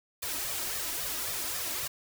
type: noise with flanger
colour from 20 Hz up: white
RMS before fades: -34 dBFS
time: 0.22-1.88 s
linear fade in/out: 10 ms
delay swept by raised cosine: 1.6 to 3.2 ms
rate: 3.7 Hz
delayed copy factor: +0.75
effects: none